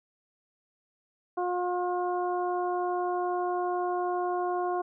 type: harmonic tone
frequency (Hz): 357.6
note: F4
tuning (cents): +41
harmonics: 1 / 2 / 3 / 4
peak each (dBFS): -30 / -30 / -35 / -44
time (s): 1.37-4.82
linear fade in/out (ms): 10
effects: none